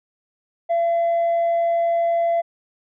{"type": "tone with tanh clipping", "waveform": "triangle", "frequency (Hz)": 678, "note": "E5", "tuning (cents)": 49, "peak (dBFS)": -17, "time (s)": [0.69, 2.42], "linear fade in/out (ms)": 20, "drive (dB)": 6, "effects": []}